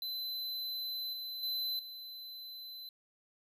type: tone with level steps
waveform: square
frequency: 4035 Hz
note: B7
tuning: 36 cents sharp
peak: -37 / -40 / -34 / -45 dBFS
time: 0.02-2.89 s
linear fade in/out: 2 ms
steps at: 1.13 / 1.43 / 1.79 s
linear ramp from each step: 2 ms
effects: none